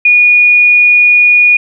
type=tone; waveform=sine; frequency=2450 Hz; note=D#7; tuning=27 cents flat; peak=-3 dBFS; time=0.05-1.57 s; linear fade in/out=5 ms; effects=none